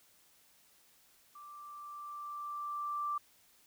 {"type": "tone with level ramp", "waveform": "sine", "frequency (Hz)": 1174.7, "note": "D6", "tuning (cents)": 0, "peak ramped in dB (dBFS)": [-49, -32], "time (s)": [1.35, 3.18], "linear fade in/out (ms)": 5, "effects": ["white hiss -66 dBFS RMS until 3.66 s"]}